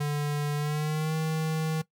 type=tone with pitch glide; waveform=square; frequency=146.83 to 158.28 Hz; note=D3 to D#3; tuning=0 to +30 cents; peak=-27 dBFS; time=0-1.82 s; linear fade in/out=10 ms; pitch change=+130 cents; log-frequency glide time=0.56-1.15 s; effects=noise-tail reverb RT60 0.1 s tail -18 dB re dry